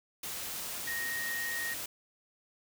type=tone in noise; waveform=sine; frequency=1867 Hz; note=A#6; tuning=2 cents sharp; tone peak=-34 dBFS; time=0.87-1.74 s; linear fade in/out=5 ms; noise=white; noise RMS=-39 dBFS; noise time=0.23-1.86 s; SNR=+2 dB; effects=none